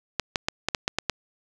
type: clicks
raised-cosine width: 0.2 ms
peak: -6 dBFS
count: 8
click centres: 0.197 / 0.358 / 0.485 / 0.686 / 0.748 / 0.879 / 0.986 / 1.097 s
effects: none